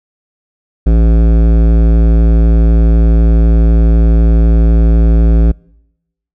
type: tone with hard clipping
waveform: sine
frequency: 56 Hz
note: A1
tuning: 31 cents sharp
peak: -7 dBFS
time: 0.86-5.52 s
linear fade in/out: 10 ms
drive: 15 dB
effects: noise-tail reverb RT60 0.9 s tail -26 dB re dry